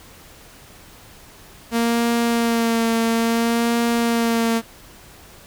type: tone with vibrato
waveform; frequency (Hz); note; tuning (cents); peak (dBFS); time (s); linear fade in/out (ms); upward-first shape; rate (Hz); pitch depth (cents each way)
sawtooth; 231.3; A#3; -13; -13; 1.71-4.62; 50; sine; 0.59; 24
effects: pink hiss -45 dBFS RMS until 5.46 s